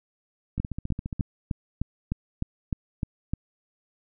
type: two click trains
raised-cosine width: 5 ms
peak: -19 / -14 dBFS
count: 10 / 10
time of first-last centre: 0.58-1.196 / 0.6-3.336 s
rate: 14.6 / 3.29 Hz
effects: none